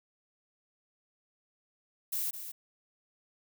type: noise with echo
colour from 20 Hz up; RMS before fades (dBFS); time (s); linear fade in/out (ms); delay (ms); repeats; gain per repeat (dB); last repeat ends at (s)
violet; -33; 2.12-2.31; 10; 210; 1; -9; 2.52
effects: none